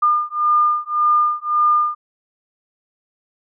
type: beating tone pair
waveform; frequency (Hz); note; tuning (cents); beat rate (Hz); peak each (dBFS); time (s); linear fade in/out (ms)
sine; 1207 / 1208.8; D6 / D6; +47 / +50; 1.8; -17; 0.02-1.95; 10
effects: none